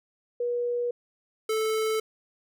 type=tone pair in turn; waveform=sine / square; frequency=482.7 / 438 Hz; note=B4 / A4; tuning=-40 / -8 cents; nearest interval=major second; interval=168 cents; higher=first; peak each=-25 dBFS; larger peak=neither; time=0.4-0.91 / 1.49-2 s; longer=neither; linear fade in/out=5 ms; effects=none